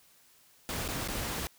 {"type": "noise with dropouts", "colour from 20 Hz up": "pink", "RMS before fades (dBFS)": -35, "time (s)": [0.69, 1.47], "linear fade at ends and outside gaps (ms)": 0, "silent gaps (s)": [[0.879, 0.887], [1.076, 1.085]], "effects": ["white hiss -62 dBFS RMS until 1.58 s"]}